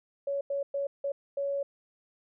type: tone bursts at uneven times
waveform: sine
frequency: 560 Hz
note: C#5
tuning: 18 cents sharp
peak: -28 dBFS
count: 5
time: 0.27-0.41 / 0.5-0.63 / 0.74-0.87 / 1.04-1.12 / 1.37-1.63 s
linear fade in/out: 5 ms
effects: none